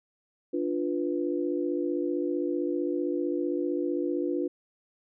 sine chord, B diminished, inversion first, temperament equal, 293.7 / 349.2 / 493.9 Hz, D4 / F4 / B4, 0 / 0 / 0 cents, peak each -30 / -29 / -34 dBFS, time 0.53-4.48 s, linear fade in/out 10 ms, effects none

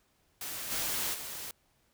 white noise with level steps, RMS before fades -39 / -33 / -41 dBFS, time 0.41-1.51 s, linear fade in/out 2 ms, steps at 0.7 / 1.13 s, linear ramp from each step 20 ms, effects pink hiss -71 dBFS RMS until 1.93 s

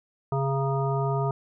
harmonic tone with a mistuned harmonic, 136.9 Hz, C#3, 21 cents flat, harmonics 1 / 3 / 5 / 7 / 9, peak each -25 / -30 / -32 / -33 / -35 dBFS, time 0.32-1.31 s, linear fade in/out 2 ms, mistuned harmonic 7, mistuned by -30 cents, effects none

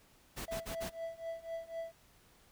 pink noise bursts, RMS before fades -42 dBFS, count 4, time 0.36-0.901 s, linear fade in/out 20 ms, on 100 ms, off 47 ms
triangle tone with tremolo, 661 Hz, E5, 5 cents sharp, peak -34 dBFS, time 0.48-1.92 s, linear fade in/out 2 ms, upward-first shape triangle, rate 4 Hz, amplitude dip 95%
effects pink hiss -65 dBFS RMS until 2.51 s

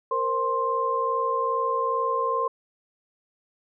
sine tone cluster, 464.6 / 527 / 1052 Hz, A#4 / C5 / C6, -6 / +12 / +9 cents, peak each -28 / -30 / -24 dBFS, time 0.11-2.48 s, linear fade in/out 5 ms, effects none

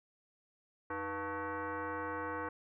sine tone with frequency modulation, 311.1 Hz, D#4, in tune, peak -36 dBFS, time 0.9-2.49 s, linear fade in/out 5 ms, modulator 400 Hz, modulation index 3.4, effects none

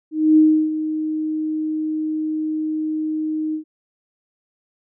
sine tone with ADSR envelope, 311.1 Hz, D#4, in tune, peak -8 dBFS, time 0.11-3.64 s, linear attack 260 ms, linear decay 330 ms, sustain -12 dB, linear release 99 ms, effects none

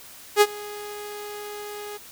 sawtooth tone with ADSR envelope, 414.9 Hz, G#4, 2 cents flat, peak -7 dBFS, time 0.36-1.98 s, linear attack 52 ms, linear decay 47 ms, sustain -23 dB, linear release 17 ms, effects white hiss -45 dBFS RMS until 2.11 s

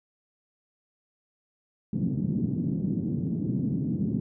pink band-pass noise, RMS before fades -28 dBFS, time 1.93-4.2 s, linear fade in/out 2 ms, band 140 to 250 Hz, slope 24 dB/octave, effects none

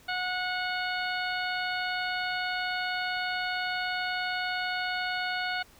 harmonic tone, 731 Hz, F#5, 21 cents flat, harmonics 1 / 2 / 3 / 4 / 5 / 6, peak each -34 / -32 / -37 / -39 / -42 / -40 dBFS, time 0.08-5.63 s, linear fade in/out 10 ms, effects pink hiss -57 dBFS RMS until 5.79 s

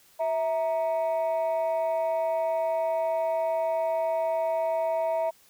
sine tone pair together, 653.1 / 933 Hz, E5 / A#5, -16 / +1 cents, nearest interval tritone, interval 617 cents, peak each -23 / -29 dBFS, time 0.19-5.31 s, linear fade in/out 20 ms, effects tanh soft clip ceiling -21 dBFS + white hiss -59 dBFS RMS until 5.49 s

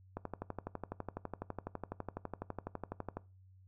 click train, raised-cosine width 1 ms, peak -25 dBFS, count 37, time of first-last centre 0.17-3.17 s, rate 12 Hz, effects noise-tail reverb RT60 0.3 s tail -20 dB re dry + added 94 Hz sine -58 dBFS peak until 3.67 s

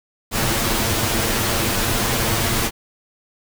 pink noise with comb filter, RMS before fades -20 dBFS, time 0.31-2.71 s, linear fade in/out 50 ms, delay 8.8 ms, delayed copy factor +0.65, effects none

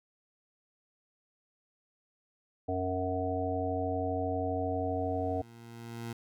harmonic tone, 92.5 Hz, F#2, in tune, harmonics 1 / 3 / 5 / 7 / 8, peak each -36 / -36 / -36 / -36 / -36 dBFS, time 2.68-5.42 s, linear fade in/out 10 ms
20% pulse tone with exponential growth, 116.54 Hz, A#2, in tune, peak -31 dBFS, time 4.47-6.13 s, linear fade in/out 5 ms, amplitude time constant 360 ms
effects none

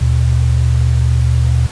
sine tone pair together, 75.63 / 120 Hz, D#2 / B2, -49 / -49 cents, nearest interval minor sixth, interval 800 cents, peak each -12 dBFS, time 0.01-1.67 s, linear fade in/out 5 ms, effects pink hiss -32 dBFS RMS until 1.71 s + resampled to 22050 Hz

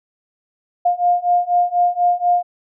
sine beating tone pair, 705 / 709.1 Hz, F5 / F5, +16 / +26 cents, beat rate 4.1 Hz, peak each -17 / -16 dBFS, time 0.85-2.43 s, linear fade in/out 10 ms, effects none

